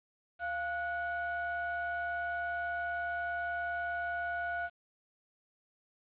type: ring-modulated tone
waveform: triangle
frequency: 385.1 Hz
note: G4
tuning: 31 cents flat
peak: -28 dBFS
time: 0.39-4.7 s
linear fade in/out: 50 ms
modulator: 1080 Hz
effects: resampled to 8000 Hz + 10-bit